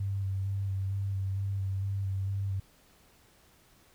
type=tone with vibrato; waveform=sine; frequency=97.5 Hz; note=G2; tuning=9 cents flat; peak=-29 dBFS; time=0-2.6 s; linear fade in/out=5 ms; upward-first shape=square; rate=2.2 Hz; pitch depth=18 cents each way; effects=pink hiss -62 dBFS RMS until 3.94 s